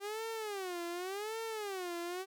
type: tone with vibrato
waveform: sawtooth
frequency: 393.7 Hz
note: G4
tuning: 8 cents sharp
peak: -34 dBFS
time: 0-2.26 s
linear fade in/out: 50 ms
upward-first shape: sine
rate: 0.88 Hz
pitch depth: 240 cents each way
effects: none